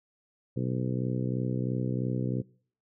harmonic tone, 63 Hz, B1, 35 cents sharp, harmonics 2 / 3 / 4 / 5 / 6 / 7 / 8, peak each -30 / -34 / -36 / -38 / -40 / -41 / -42 dBFS, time 0.56-2.42 s, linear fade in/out 10 ms, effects noise-tail reverb RT60 0.5 s tail -23 dB re dry

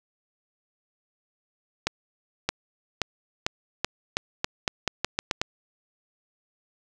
accelerating click train, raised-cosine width 0.2 ms, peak -6 dBFS, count 13, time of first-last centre 1.87-5.415 s, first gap 620 ms, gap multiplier 0.85, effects none

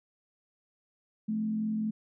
sine tone with frequency modulation, 216.6 Hz, A3, 27 cents flat, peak -28 dBFS, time 1.28-1.91 s, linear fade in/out 10 ms, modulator 44.2 Hz, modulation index 0.35, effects none

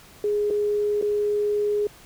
sine tone with dropouts, 415.3 Hz, G#4, in tune, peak -20 dBFS, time 0.24-1.87 s, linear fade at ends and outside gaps 2 ms, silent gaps 0.502-0.507 / 1.014-1.024 s, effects pink hiss -49 dBFS RMS until 2.05 s

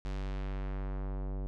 square tone with low-pass filter sweep, 48.24 Hz, G1, 27 cents flat, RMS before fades -36 dBFS, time 0.05-1.47 s, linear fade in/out 0 ms, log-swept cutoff 5800 to 610 Hz, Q 0.83, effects none

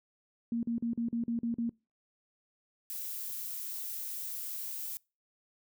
sine tone bursts, 233.1 Hz, A#3, in tune, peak -29 dBFS, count 8, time 0.52-1.694 s, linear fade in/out 2 ms, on 110 ms, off 42 ms
violet noise, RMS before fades -39 dBFS, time 2.9-4.97 s, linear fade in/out 0 ms
effects noise-tail reverb RT60 0.3 s tail -26 dB re dry

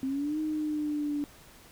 sine exponential two-way sweep, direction up then down, 261.6 to 311.1 to 289.8 Hz, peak -28 dBFS, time 0.03-1.24 s, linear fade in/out 0 ms, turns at 0.39 s, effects pink hiss -54 dBFS RMS until 1.71 s

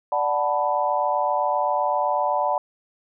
sine chord, B minor seventh, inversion first, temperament equal, 587.3 / 740 / 880 / 987.8 Hz, D5 / F#5 / A5 / B5, 0 / 0 / 0 / 0 cents, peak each -25 dBFS, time 0.12-2.58 s, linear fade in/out 2 ms, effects none

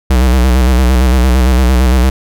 square tone with vibrato, 63.2 Hz, B1, 41 cents sharp, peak -7 dBFS, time 0.1-2.1 s, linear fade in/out 5 ms, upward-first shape square, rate 8.8 Hz, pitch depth 65 cents each way, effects none

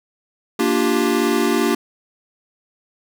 square chord, G minor seventh, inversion first, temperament equal, 233.1 / 293.7 / 349.2 / 392 Hz, Bb3 / D4 / F4 / G4, 0 / 0 / 0 / 0 cents, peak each -22 dBFS, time 0.59-1.75 s, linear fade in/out 5 ms, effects none

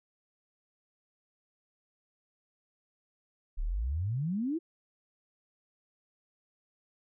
sine exponential sweep, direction up, 31.66 to 347.7 Hz, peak -29 dBFS, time 3.57-4.59 s, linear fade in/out 20 ms, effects none

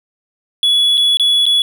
triangle tone with dropouts, 3393 Hz, G#7, 36 cents sharp, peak -8 dBFS, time 0.63-1.62 s, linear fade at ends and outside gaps 1 ms, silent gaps 0.973-0.977 / 1.171-1.197 / 1.456-1.464 s, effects none

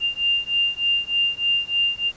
sine beating tone pair, 2795 / 2798.3 Hz, F7 / F7, +1 / +3 cents, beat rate 3.3 Hz, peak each -22 dBFS, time 0-2.12 s, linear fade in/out 50 ms, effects pink hiss -48 dBFS RMS until 2.16 s + resampled to 16000 Hz

